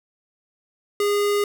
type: tone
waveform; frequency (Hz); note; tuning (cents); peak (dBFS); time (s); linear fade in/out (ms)
square; 409.7; G#4; -24; -19; 1-1.44; 2
effects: none